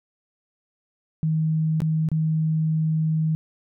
sine tone with dropouts, 158 Hz, D#3, 27 cents sharp, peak -19 dBFS, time 1.23-3.35 s, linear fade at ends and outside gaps 0 ms, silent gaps 1.804-1.819 / 2.088-2.116 s, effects none

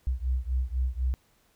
sine beating tone pair, 61.74 / 65.74 Hz, B1 / C2, 0 / +9 cents, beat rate 4 Hz, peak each -28 / -29 dBFS, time 0.07-1.14 s, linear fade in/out 0 ms, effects pink hiss -66 dBFS RMS until 1.55 s

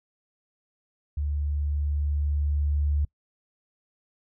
sine tone with level ramp, 73 Hz, D2, 10 cents flat, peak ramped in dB -25 to -21 dBFS, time 1.17-3.05 s, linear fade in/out 5 ms, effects noise-tail reverb RT60 0.1 s tail -25 dB re dry

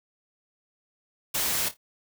white noise with echo, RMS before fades -27 dBFS, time 1.34-1.69 s, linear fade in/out 10 ms, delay 27 ms, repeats 3, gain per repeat -12 dB, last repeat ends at 1.771 s, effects none

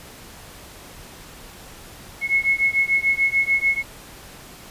sine beating tone pair, 2179 / 2185.8 Hz, C#7 / C#7, -30 / -25 cents, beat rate 6.8 Hz, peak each -20 dBFS, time 2.21-3.83 s, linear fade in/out 50 ms, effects pink hiss -42 dBFS RMS until 4.7 s + resampled to 32000 Hz

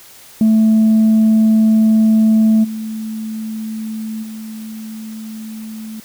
sine tone with level steps, 219.5 Hz, A3, 4 cents flat, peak -6 / -21 / -26 dBFS, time 0.41-6 s, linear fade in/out 2 ms, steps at 2.63 / 4.22 s, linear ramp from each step 20 ms, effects tanh soft clip ceiling -6 dBFS + white hiss -41 dBFS RMS until 6.04 s

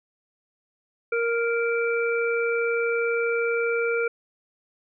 harmonic tone, 466.2 Hz, A#4, in tune, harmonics 1 / 3 / 5, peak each -23 / -28 / -30 dBFS, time 1.12-4.08 s, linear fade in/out 5 ms, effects none

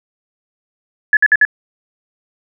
sine tone bursts, 1709 Hz, G#6, 49 cents sharp, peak -6 dBFS, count 4, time 1.13-1.451 s, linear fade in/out 2 ms, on 39 ms, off 55 ms, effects none

